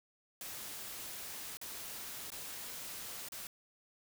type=noise with dropouts; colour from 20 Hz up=white; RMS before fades=-45 dBFS; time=0.41-3.47 s; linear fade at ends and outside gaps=1 ms; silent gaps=1.571-1.614 / 2.303-2.319 / 3.286-3.321 s; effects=none